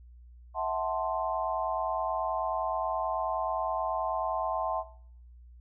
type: chord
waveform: sine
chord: F# half-diminished seventh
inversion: third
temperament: equal with one note detuned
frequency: 650.6 / 740 / 880 / 1046.5 Hz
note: E5 / F#5 / A5 / C6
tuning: -23 / 0 / 0 / 0 cents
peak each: -34 dBFS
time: 0.54-4.84 s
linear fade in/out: 50 ms
effects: noise-tail reverb RT60 0.6 s tail -17 dB re dry + added 60 Hz sine -49 dBFS peak until 5.6 s